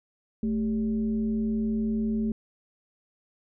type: tone with frequency modulation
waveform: sine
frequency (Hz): 220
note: A3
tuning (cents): 0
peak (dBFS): -24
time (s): 0.43-2.32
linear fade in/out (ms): 2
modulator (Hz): 174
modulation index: 0.47
effects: none